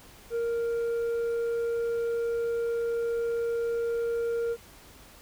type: tone with tanh clipping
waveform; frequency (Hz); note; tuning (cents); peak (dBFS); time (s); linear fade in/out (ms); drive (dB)
sine; 466.2; A#4; 0; -27; 0.3-4.57; 50; 4
effects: added 50 Hz sine -59 dBFS peak until 5.21 s + pink hiss -52 dBFS RMS until 5.21 s